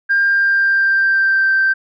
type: tone with pitch glide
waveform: sine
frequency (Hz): 1600 to 1562.6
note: G6 to G6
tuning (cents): +35 to -6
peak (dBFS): -10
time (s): 0.09-1.74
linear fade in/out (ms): 20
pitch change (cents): -41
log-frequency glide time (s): 0.23-1.51
effects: tanh soft clip ceiling -7 dBFS